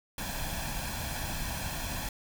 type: noise with comb filter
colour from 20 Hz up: pink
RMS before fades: -35 dBFS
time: 0.18-2.09 s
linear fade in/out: 2 ms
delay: 1.2 ms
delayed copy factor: +0.65
effects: none